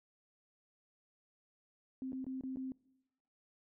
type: tone with dropouts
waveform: sine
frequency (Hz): 261.6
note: C4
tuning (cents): 0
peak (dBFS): -38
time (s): 2.02-2.72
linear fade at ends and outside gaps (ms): 1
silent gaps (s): 2.121-2.13 / 2.244-2.266 / 2.41-2.436 / 2.56-2.57
effects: noise-tail reverb RT60 0.9 s tail -23 dB re dry